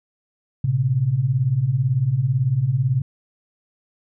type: beating tone pair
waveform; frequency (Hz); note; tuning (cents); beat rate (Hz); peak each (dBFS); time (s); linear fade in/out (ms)
sine; 115.2 / 133.2; A#2 / C3; -20 / +31; 18; -22 / -18; 0.64-3.02; 5
effects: none